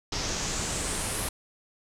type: noise with low-pass filter sweep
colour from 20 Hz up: pink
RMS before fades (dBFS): -31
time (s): 0.12-1.29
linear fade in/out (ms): 5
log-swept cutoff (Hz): 5500 to 11000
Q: 3.2
effects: none